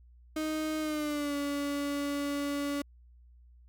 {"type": "tone with pitch glide", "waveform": "35% pulse", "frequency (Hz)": [311.1, 285.3], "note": ["D#4", "C#4"], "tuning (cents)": [0, 50], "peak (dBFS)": -29, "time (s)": [0.36, 2.82], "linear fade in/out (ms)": 5, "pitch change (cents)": -150, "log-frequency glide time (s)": [0.8, 1.35], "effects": ["added 60 Hz sine -54 dBFS peak until 3.68 s"]}